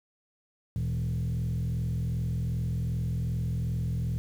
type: tone with frequency modulation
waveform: sine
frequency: 117.7 Hz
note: A#2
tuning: 17 cents sharp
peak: -25 dBFS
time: 0.76-4.18 s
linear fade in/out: 0 ms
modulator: 42.6 Hz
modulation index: 1.1
effects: tanh soft clip ceiling -25 dBFS + 9-bit